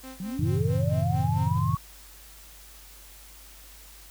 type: tone with tremolo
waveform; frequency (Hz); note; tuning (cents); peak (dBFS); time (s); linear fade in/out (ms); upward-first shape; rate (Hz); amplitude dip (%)
sawtooth; 261.6; C4; 0; -35; 0.03-1.59; 10; sine; 4.5; 90
type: linear sweep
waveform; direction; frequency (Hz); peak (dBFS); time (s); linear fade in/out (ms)
sine; up; 172.6 to 1128; -31; 0.2-1.77; 2
type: chord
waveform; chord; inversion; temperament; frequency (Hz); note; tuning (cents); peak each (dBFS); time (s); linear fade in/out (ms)
sine; F# diminished seventh; none; just; 92.5 / 111 / 133.2 / 159.84; F#2 / A2 / C3 / Eb3; 0 / +16 / +31 / +47; -28; 0.39-1.75; 5
effects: added 50 Hz sine -50 dBFS peak until 4.1 s + white hiss -50 dBFS RMS until 4.1 s